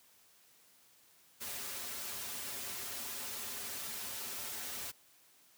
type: noise with comb filter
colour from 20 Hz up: white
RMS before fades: -42 dBFS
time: 1.4-4.92 s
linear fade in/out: 20 ms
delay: 6.3 ms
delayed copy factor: -0.9
effects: white hiss -65 dBFS RMS until 5.57 s + high-pass 80 Hz 12 dB/octave